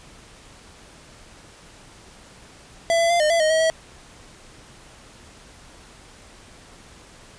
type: tone with pitch steps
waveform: square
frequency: 669 / 673 / 691 / 609 / 672 / 623 / 639 / 646 Hz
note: E5 / E5 / F5 / D#5 / E5 / D#5 / D#5 / E5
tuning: +25 / +36 / -19 / -37 / +33 / +2 / +46 / -35 cents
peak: -17 dBFS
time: 2.9-3.7 s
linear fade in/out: 0 ms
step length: 100 ms
effects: pink hiss -47 dBFS RMS until 7.38 s + resampled to 22050 Hz